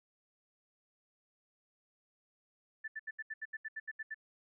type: tone bursts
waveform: sine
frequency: 1760 Hz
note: A6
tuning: in tune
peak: -38 dBFS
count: 12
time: 2.84-4.145 s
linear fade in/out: 10 ms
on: 40 ms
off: 75 ms
effects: none